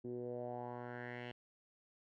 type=tone with low-pass filter sweep; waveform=10% pulse; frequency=121.9 Hz; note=B2; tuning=22 cents flat; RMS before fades=-45 dBFS; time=0.04-1.32 s; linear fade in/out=10 ms; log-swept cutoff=320 to 2800 Hz; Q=3.6; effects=none